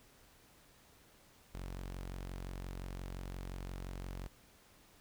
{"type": "tone", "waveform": "sawtooth", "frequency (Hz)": 45.74, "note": "F#1", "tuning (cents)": -19, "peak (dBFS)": -38, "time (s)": [1.54, 4.28], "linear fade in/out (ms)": 10, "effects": ["pink hiss -64 dBFS RMS until 5 s"]}